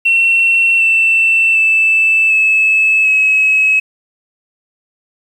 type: tone with pitch steps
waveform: sine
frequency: 2713 / 2676 / 2639 / 2602 / 2567 Hz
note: E7 / E7 / E7 / E7 / E7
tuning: +49 / +25 / +1 / -23 / -47 cents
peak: -7 dBFS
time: 0.05-3.8 s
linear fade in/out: 10 ms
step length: 750 ms
effects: tanh soft clip ceiling -3 dBFS + 7-bit

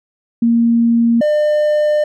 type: tone pair in turn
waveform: sine / triangle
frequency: 232.9 / 600.9 Hz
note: A#3 / D5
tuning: -1 / +40 cents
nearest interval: octave + major third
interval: 1641 cents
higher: second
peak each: -9 dBFS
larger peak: neither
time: 0.42-1.21 / 1.21-2.04 s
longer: second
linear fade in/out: 5 ms
effects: none

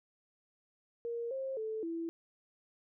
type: tone with pitch steps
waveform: sine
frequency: 468.5 / 533 / 438.4 / 332 Hz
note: A#4 / C5 / A4 / E4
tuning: +9 / +32 / -6 / +12 cents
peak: -35 dBFS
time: 1.05-2.09 s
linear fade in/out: 0 ms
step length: 260 ms
effects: none

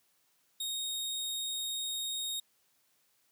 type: tone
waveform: sawtooth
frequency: 3729 Hz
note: A#7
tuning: in tune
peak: -31 dBFS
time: 0.6-2.4 s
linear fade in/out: 5 ms
effects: white hiss -72 dBFS RMS until 3.31 s + high-pass 100 Hz 12 dB/octave

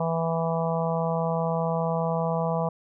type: harmonic tone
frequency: 164.9 Hz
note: E3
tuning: 1 cent sharp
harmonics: 1 / 3 / 4 / 5 / 6 / 7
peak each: -27 / -30 / -29 / -33 / -33 / -37 dBFS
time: 0-2.69 s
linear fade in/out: 5 ms
effects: none

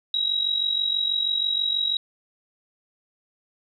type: tone with amplitude modulation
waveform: sine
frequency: 3847 Hz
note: B7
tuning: 46 cents flat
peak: -18 dBFS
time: 0.14-1.97 s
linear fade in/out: 2 ms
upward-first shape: sine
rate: 46.2 Hz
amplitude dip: 70%
effects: 10-bit

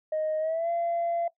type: tone with pitch glide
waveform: sine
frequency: 622.3 to 682.6 Hz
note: D#5 to F5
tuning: 0 to -40 cents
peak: -24 dBFS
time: 0.12-1.28 s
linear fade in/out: 5 ms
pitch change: +160 cents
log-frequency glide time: 0.39-0.7 s
effects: noise-tail reverb RT60 0.1 s tail -18 dB re dry + tanh soft clip ceiling -22 dBFS

